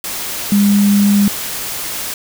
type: tone in noise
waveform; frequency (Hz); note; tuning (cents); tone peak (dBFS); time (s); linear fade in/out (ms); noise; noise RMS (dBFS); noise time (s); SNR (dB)
sine; 202.8; G#3; -41; -8; 0.52-1.28; 2; white; -23; 0.04-2.14; +12
effects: none